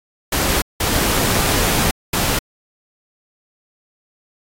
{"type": "noise bursts at uneven times", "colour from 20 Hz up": "pink", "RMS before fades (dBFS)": -18, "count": 3, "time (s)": [[0.32, 0.62], [0.8, 1.91], [2.13, 2.39]], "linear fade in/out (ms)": 5, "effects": ["AAC 48 kbps"]}